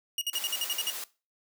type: tone bursts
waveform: sawtooth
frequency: 2871 Hz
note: F7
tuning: 47 cents sharp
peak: -24 dBFS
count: 9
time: 0.18-0.902 s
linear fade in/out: 2 ms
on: 34 ms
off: 52 ms
type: noise with tremolo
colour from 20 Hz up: white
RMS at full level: -36 dBFS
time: 0.33-1.04 s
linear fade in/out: 2 ms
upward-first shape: triangle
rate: 13 Hz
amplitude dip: 30%
effects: noise-tail reverb RT60 0.3 s tail -19 dB re dry + high-pass 400 Hz 12 dB/octave